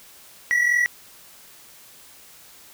triangle tone pair together, 1932.6 / 1975.5 Hz, B6 / B6, -38 / 0 cents, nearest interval unison, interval 38 cents, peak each -16 / -23 dBFS, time 0.51-0.86 s, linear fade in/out 0 ms, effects white hiss -48 dBFS RMS until 2.73 s

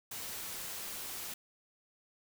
white noise, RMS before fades -42 dBFS, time 0.11-1.34 s, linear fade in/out 5 ms, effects none

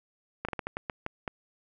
slowing click train, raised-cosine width 0.5 ms, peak -17 dBFS, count 9, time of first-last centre 0.45-1.278 s, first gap 36 ms, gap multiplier 1.29, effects none

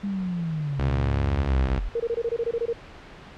sine linear sweep, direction down, 203.5 to 38 Hz, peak -25 dBFS, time 0.03-1.89 s, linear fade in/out 10 ms
sawtooth tone with pitch glide, 69.3 to 65.87 Hz, C#2 to C2, 0 to +12 cents, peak -19 dBFS, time 0.79-1.79 s, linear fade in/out 0 ms, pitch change -88 cents, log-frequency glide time 1.48-1.53 s
sine tone bursts, 466 Hz, A#4, 1 cent flat, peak -22 dBFS, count 11, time 1.95-2.73 s, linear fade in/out 5 ms, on 50 ms, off 23 ms
effects pink hiss -44 dBFS RMS until 3.37 s + low-pass 3000 Hz 12 dB/octave

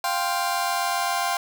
sawtooth chord, F suspended second, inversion none, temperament just, 698.5 / 785.8 / 1047.7 Hz, F5 / G5 / C6, 0 / +4 / +2 cents, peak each -23 dBFS, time 0.04-1.37 s, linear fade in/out 2 ms, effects none

